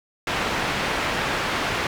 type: low-pass noise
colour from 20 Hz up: white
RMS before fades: -25 dBFS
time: 0.27-1.87 s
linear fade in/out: 2 ms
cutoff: 2200 Hz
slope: 12 dB/octave
effects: none